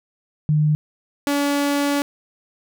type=tone pair in turn; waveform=sine / sawtooth; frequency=151.7 / 285.4 Hz; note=D#3 / D4; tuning=-44 / -49 cents; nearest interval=major seventh; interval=1095 cents; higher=second; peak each=-14 dBFS; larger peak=neither; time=0.49-0.75 / 1.27-2.02 s; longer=second; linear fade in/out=0 ms; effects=none